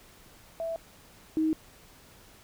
sine tone pair in turn, 659.3 / 315.4 Hz, E5 / D#4, 0 / +24 cents, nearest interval octave + minor second, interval 1276 cents, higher first, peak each -30 / -23 dBFS, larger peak second, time 0.6-0.76 / 1.37-1.53 s, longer neither, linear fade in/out 0 ms, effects pink hiss -55 dBFS RMS until 2.43 s

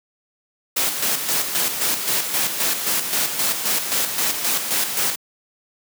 white noise with tremolo, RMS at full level -20 dBFS, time 0.76-5.16 s, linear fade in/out 10 ms, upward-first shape square, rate 3.8 Hz, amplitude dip 50%, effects high-pass 150 Hz 12 dB/octave

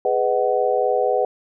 sine chord, G# minor seventh, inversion none, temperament just, 415.3 / 498.4 / 623 / 747.5 Hz, G#4 / B4 / D#5 / F#5, 0 / +16 / +2 / +17 cents, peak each -23 / -20 / -24 / -22 dBFS, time 0.05-1.25 s, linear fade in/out 2 ms, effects none

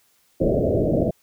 white low-pass noise, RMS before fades -20 dBFS, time 0.4-1.11 s, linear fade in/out 10 ms, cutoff 650 Hz, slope 96 dB/octave, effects white hiss -62 dBFS RMS until 1.22 s

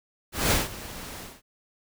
pink noise with ADSR envelope, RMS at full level -21 dBFS, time 0.32-1.42 s, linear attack 190 ms, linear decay 170 ms, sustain -18 dB, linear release 220 ms, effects none

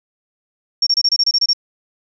sine tone bursts, 5520 Hz, F8, 21 cents flat, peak -11 dBFS, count 10, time 0.82-1.533 s, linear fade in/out 5 ms, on 47 ms, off 27 ms, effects none

